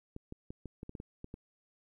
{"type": "clicks", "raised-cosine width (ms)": 3, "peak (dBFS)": -30, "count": 10, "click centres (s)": [0.164, 0.324, 0.505, 0.657, 0.831, 0.894, 0.952, 1.001, 1.244, 1.341], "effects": ["12-bit"]}